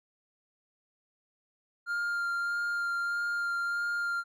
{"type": "tone with vibrato", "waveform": "triangle", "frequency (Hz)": 1400, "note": "F6", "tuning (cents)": 4, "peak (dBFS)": -27, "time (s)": [1.86, 4.24], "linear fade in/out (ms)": 50, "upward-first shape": "sine", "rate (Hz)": 1.6, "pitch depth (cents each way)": 11, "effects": []}